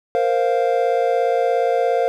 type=chord; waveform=triangle; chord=Bb suspended second; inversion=none; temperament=equal; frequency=466.2 / 523.3 / 698.5 Hz; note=Bb4 / C5 / F5; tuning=0 / 0 / 0 cents; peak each=-18 dBFS; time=0.15-2.08 s; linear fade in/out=0 ms; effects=none